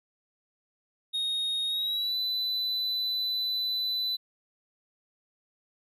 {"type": "tone with pitch glide", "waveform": "triangle", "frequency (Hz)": [3729, 3997], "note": ["A#7", "B7"], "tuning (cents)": [0, 20], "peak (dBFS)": -26, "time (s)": [1.13, 4.17], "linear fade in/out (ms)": 20, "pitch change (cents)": 120, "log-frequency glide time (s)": [1.67, 2.17], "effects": []}